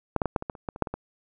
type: clicks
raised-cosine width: 1 ms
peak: -9 / -10 / -11 / -9 / -19 / -16 / -30 / -16 / -24 / -7 / -20 / -17 dBFS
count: 12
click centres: 0.163 / 0.218 / 0.257 / 0.362 / 0.424 / 0.498 / 0.552 / 0.688 / 0.761 / 0.823 / 0.872 / 0.94 s
effects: none